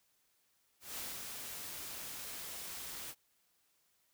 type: noise with ADSR envelope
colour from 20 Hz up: white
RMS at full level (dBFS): -42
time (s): 0.8-3.15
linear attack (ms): 170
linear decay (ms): 230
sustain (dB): -3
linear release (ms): 56
effects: white hiss -75 dBFS RMS until 4.13 s